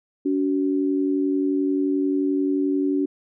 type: tone pair together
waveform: sine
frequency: 284.3 / 375.7 Hz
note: C#4 / F#4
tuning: +44 / +26 cents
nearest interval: perfect fourth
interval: 482 cents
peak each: -20 / -25 dBFS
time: 0.25-3.06 s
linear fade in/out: 10 ms
effects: none